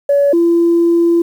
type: tone pair in turn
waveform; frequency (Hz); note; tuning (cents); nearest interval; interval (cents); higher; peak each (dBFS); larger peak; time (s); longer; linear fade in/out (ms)
sine; 567 / 339.5; C#5 / F4; +39 / -49; major sixth; 888; first; -7; neither; 0.09-0.33 / 0.33-1.22; second; 5
effects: tanh soft clip ceiling -4 dBFS + 7-bit